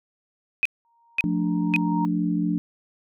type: tone bursts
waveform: sine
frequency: 2513 Hz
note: D#7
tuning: 17 cents sharp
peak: -17 dBFS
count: 3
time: 0.63-1.762 s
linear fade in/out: 0 ms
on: 24 ms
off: 530 ms
type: tone with exponential growth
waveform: sine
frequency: 932.3 Hz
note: A#5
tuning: in tune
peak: -24 dBFS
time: 0.85-2.05 s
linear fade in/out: 0 ms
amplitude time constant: 260 ms
type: chord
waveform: sine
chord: D minor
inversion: first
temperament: just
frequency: 176.2 / 220.2 / 293.7 Hz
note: F3 / A3 / D4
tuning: +16 / +2 / 0 cents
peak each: -24 / -28 / -25 dBFS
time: 1.24-2.58 s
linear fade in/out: 0 ms
effects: none